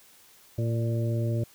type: harmonic tone with a mistuned harmonic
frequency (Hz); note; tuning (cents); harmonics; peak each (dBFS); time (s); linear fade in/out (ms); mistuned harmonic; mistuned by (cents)
115; A#2; -23; 1 / 2 / 3 / 4 / 5; -25 / -36 / -35 / -41 / -37; 0.58-1.44; 5; 5; +31
effects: white hiss -56 dBFS RMS until 1.54 s